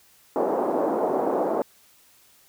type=band-pass noise; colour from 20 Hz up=pink; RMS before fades=-24 dBFS; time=0.36-1.62 s; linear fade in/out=0 ms; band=300 to 850 Hz; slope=24 dB/octave; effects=white hiss -57 dBFS RMS until 2.48 s